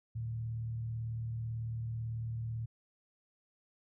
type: tone with frequency modulation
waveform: sine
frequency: 113.8 Hz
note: A#2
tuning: 41 cents flat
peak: -35 dBFS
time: 0.15-2.66 s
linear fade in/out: 10 ms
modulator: 38.1 Hz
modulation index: 0.36
effects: none